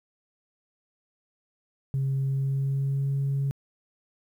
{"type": "tone with pitch glide", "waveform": "sine", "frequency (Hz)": [135.4, 138.17], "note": ["C#3", "C#3"], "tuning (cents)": [-40, -5], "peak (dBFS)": -22, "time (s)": [1.94, 3.51], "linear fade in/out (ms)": 0, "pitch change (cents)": 35, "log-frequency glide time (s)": [2.22, 3.11], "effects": ["tanh soft clip ceiling -21 dBFS", "10-bit"]}